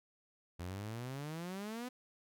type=exponential sweep; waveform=sawtooth; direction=up; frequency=84.6 to 255.2 Hz; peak=-37 dBFS; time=0.59-1.89 s; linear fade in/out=10 ms; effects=none